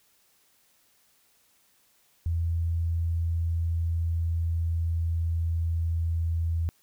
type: tone with pitch glide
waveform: sine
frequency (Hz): 83.6 to 82.78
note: E2 to E2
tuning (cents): +25 to +8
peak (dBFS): -24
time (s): 2.26-6.69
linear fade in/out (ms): 0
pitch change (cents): -17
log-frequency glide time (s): 2.91-6.51
effects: white hiss -65 dBFS RMS until 6.82 s